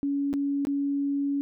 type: tone with dropouts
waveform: sine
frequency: 281.4 Hz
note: C#4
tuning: 26 cents sharp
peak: -24 dBFS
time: 0.03-1.41 s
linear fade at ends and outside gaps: 0 ms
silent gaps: 0.33-0.338 / 0.651-0.67 s
effects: none